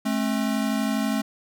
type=tone pair together; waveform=square; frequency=215.8 / 268 Hz; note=A3 / C4; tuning=-33 / +42 cents; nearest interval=major third; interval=375 cents; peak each=-25 / -27 dBFS; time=0.05-1.22 s; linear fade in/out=10 ms; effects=none